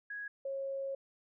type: tone pair in turn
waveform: sine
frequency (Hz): 1661.2 / 544.8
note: G#6 / C#5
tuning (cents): 0 / -30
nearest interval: octave + perfect fifth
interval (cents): 1930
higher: first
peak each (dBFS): -39 / -35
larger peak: second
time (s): 0.1-0.28 / 0.45-0.95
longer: second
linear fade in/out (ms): 5
effects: none